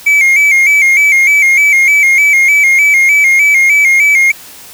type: tone with vibrato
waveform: triangle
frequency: 2216 Hz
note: C#7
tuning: 1 cent flat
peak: -3 dBFS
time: 0.06-4.32 s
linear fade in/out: 10 ms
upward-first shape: square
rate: 3.3 Hz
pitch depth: 63 cents each way
effects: white hiss -33 dBFS RMS until 4.73 s